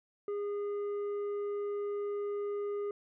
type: tone with tanh clipping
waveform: triangle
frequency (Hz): 408.9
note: G#4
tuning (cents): -27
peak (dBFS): -34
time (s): 0.28-2.91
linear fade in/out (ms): 2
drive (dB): 10
effects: none